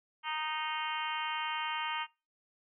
harmonic tone, 310 Hz, D#4, 6 cents flat, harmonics 3 / 4 / 5 / 6 / 7 / 8 / 9 / 10, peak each -37 / -40 / -44 / -45 / -42 / -46 / -43 / -42 dBFS, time 0.23-2.07 s, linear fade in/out 50 ms, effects noise-tail reverb RT60 0.3 s tail -24 dB re dry

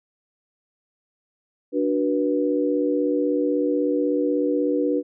sine chord, B minor, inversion first, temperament equal with one note detuned, 293.7 / 370 / 486.5 Hz, D4 / F#4 / B4, 0 / 0 / -26 cents, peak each -22 / -26 / -23 dBFS, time 1.72-5.03 s, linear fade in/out 50 ms, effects none

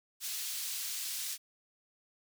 pink high-pass noise, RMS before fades -38 dBFS, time 0.2-1.38 s, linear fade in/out 50 ms, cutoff 4000 Hz, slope 12 dB/octave, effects none

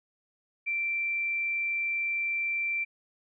sine tone, 2349 Hz, D7, in tune, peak -27 dBFS, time 0.66-2.85 s, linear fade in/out 20 ms, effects none

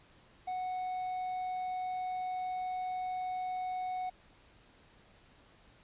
triangle tone, 738 Hz, F#5, 5 cents flat, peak -32 dBFS, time 0.47-4.1 s, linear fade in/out 10 ms, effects pink hiss -62 dBFS RMS until 5.83 s + resampled to 8000 Hz

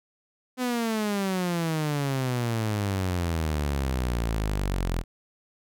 sawtooth exponential sweep, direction down, 256 to 41.2 Hz, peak -21 dBFS, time 0.57-5.04 s, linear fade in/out 50 ms, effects none

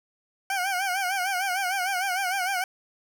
20% pulse tone with vibrato, 755 Hz, F#5, 35 cents sharp, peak -20 dBFS, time 0.5-2.64 s, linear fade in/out 2 ms, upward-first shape sine, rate 6.6 Hz, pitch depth 99 cents each way, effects none

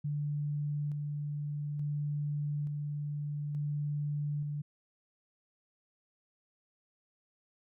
sine tone with tremolo, 146.83 Hz, D3, in tune, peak -31 dBFS, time 0.04-4.62 s, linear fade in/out 10 ms, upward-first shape square, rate 0.57 Hz, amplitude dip 25%, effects none

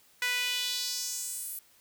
sawtooth tone with high-pass filter sweep, 493.9 Hz, B4, in tune, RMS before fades -33 dBFS, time 0.22-1.59 s, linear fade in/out 2 ms, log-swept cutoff 1900 to 12000 Hz, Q 2.4, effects white hiss -62 dBFS RMS until 1.8 s

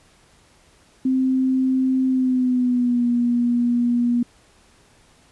sine tone with pitch glide, 260.7 to 240.4 Hz, C4 to B3, -6 to -46 cents, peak -16 dBFS, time 1.05-4.23 s, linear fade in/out 5 ms, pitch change -140 cents, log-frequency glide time 2.07-3.06 s, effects pink hiss -55 dBFS RMS until 5.31 s + resampled to 24000 Hz

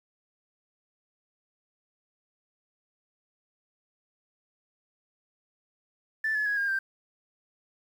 sine tone with pitch steps, 1760 / 1710.9 / 1663.1 / 1616.7 / 1571.6 Hz, A6 / A6 / G#6 / G#6 / G6, 0 / -49 / +2 / -47 / +4 cents, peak -24 dBFS, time 6.24-6.79 s, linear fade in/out 5 ms, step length 110 ms, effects tanh soft clip ceiling -21 dBFS + 9-bit

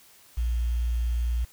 sine tone with quantisation, 59 Hz, A#1, 22 cents sharp, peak -23 dBFS, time 0.37-1.45 s, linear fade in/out 10 ms, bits 8, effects white hiss -55 dBFS RMS until 1.52 s

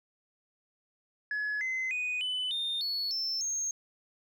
sine tone with pitch steps, 1697 / 2053 / 2485 / 3006 / 3638 / 4401 / 5326 / 6444 Hz, G#6 / C7 / D#7 / F#7 / A#7 / C#8 / E8 / G8, +37 / -33 / -3 / +27 / -43 / -13 / +17 / +47 cents, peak -28 dBFS, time 1.31-3.71 s, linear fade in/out 2 ms, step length 300 ms, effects tanh soft clip ceiling -28 dBFS

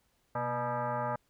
sine tone with frequency modulation, 126.3 Hz, B2, 39 cents sharp, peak -30 dBFS, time 0.35-1.16 s, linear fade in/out 5 ms, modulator 364 Hz, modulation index 3.3, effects pink hiss -73 dBFS RMS until 1.29 s

